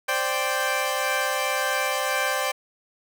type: chord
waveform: 15% pulse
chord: C suspended second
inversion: none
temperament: equal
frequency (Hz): 523.3 / 587.3 / 784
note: C5 / D5 / G5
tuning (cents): 0 / 0 / 0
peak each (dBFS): -21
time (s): 0.08-2.52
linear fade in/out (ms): 10
effects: none